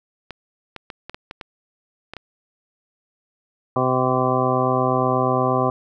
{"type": "clicks", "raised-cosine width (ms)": 0.3, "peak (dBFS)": -17, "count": 9, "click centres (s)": [0.307, 0.763, 0.902, 1.096, 1.145, 1.311, 1.412, 2.136, 2.167]}
{"type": "harmonic tone", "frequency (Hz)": 128.4, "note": "C3", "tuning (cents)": -32, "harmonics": [1, 2, 3, 4, 5, 6, 8, 9], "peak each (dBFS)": [-25, -25, -25, -25, -25, -25, -25, -25], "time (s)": [3.76, 5.7], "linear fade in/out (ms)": 2}
{"effects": []}